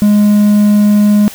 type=tone; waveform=triangle; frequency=207.7 Hz; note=G#3; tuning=in tune; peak=-3 dBFS; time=0.02-1.28 s; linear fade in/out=0 ms; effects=white hiss -31 dBFS RMS until 1.34 s